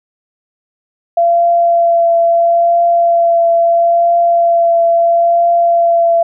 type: tone with vibrato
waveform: sine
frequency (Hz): 681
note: F5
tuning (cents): -44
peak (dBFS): -7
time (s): 1.17-6.23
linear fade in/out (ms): 5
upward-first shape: triangle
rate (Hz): 0.75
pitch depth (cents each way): 16
effects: none